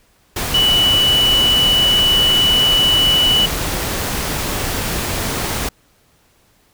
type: tone in noise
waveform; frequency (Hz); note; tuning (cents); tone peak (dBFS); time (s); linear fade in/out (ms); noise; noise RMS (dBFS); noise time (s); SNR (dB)
sine; 2960; F#7; 0; -11; 0.54-3.46; 5; pink; -21; 0.36-5.69; +7
effects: pink hiss -56 dBFS RMS until 6.73 s